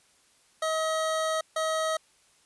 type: tone bursts at uneven times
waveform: 25% pulse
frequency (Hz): 636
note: D#5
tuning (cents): +38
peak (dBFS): -22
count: 2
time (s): 0.62-1.41 / 1.56-1.97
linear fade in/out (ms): 5
effects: white hiss -63 dBFS RMS until 2.45 s + resampled to 24000 Hz